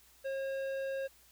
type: tone with tanh clipping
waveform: triangle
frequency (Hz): 540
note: C#5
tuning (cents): -45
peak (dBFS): -36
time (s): 0.24-1.08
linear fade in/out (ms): 20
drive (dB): 16
effects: added 60 Hz sine -70 dBFS peak until 1.31 s + white hiss -63 dBFS RMS until 1.31 s